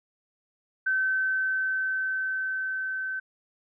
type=tone with level ramp; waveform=sine; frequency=1535 Hz; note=G6; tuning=37 cents flat; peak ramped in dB=-22 to -29 dBFS; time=0.86-3.2 s; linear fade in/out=10 ms; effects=none